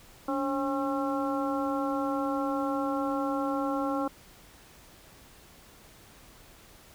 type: harmonic tone with a mistuned harmonic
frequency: 270.5 Hz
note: C#4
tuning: 42 cents flat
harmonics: 1 / 2 / 3 / 4 / 5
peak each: -30 / -33 / -35 / -36 / -37 dBFS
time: 0.28-4.08 s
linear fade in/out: 5 ms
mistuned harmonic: 1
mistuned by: +86 cents
effects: pink hiss -54 dBFS RMS until 6.94 s